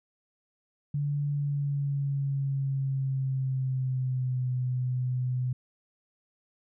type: tone with pitch glide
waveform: sine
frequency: 144.4 to 126.44 Hz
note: D3 to B2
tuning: -29 to +41 cents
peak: -26 dBFS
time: 0.94-5.53 s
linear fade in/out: 5 ms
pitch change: -230 cents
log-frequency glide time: 1.29-4.51 s
effects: none